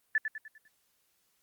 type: tone with echo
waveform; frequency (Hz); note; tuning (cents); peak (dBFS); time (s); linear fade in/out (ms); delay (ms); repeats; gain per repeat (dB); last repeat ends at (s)
sine; 1746; A6; -14; -23; 0.15-0.18; 2; 100; 5; -7; 0.68
effects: white hiss -73 dBFS RMS until 1.42 s + Opus 32 kbps